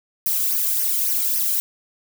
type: noise with flanger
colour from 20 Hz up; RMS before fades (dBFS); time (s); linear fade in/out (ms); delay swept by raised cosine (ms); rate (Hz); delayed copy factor
violet; -21; 0.26-1.6; 0; 0.25 to 1.14; 3.6; -0.65
effects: none